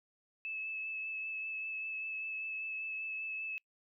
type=tone with vibrato; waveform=sine; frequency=2608 Hz; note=E7; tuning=19 cents flat; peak=-37 dBFS; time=0.45-3.58 s; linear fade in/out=0 ms; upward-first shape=sine; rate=5.1 Hz; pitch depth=15 cents each way; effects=noise-tail reverb RT60 0.1 s tail -26 dB re dry